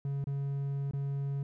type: tone with dropouts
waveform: triangle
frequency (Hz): 139.4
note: C#3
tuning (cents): +10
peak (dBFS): -29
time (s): 0.05-1.43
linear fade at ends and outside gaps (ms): 2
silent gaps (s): 0.242-0.27 / 0.911-0.934
effects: none